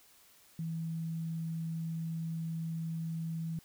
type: tone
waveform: sine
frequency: 163.4 Hz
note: E3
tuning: 15 cents flat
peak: -34 dBFS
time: 0.59-3.59 s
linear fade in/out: 2 ms
effects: white hiss -62 dBFS RMS until 3.64 s